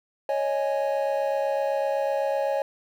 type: chord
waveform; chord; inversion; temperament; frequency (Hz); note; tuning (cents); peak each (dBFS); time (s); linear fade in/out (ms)
triangle; C# suspended second; none; equal; 554.4 / 622.3 / 830.6; C#5 / D#5 / G#5; 0 / 0 / 0; -23 / -27 / -28; 0.29-2.62; 2
effects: 9-bit